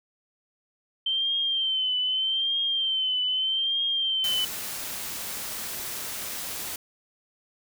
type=tone with vibrato; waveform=sine; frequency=3114 Hz; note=G7; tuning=12 cents flat; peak=-23 dBFS; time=1.06-4.45 s; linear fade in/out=5 ms; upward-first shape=triangle; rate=0.81 Hz; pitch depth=73 cents each way
type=noise; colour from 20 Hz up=white; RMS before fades=-34 dBFS; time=4.24-6.76 s; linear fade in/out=2 ms
effects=none